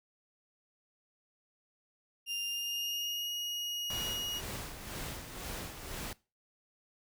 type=tone with pitch glide; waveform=35% pulse; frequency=2800 to 2880 Hz; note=F7 to F#7; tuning=+4 to -47 cents; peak=-32 dBFS; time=2.26-4.42 s; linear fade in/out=50 ms; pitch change=+49 cents; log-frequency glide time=2.46-3.29 s
type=noise with tremolo; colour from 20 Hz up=pink; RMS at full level=-40 dBFS; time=3.9-6.13 s; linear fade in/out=2 ms; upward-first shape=sine; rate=2 Hz; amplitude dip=55%
effects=noise-tail reverb RT60 0.3 s tail -21 dB re dry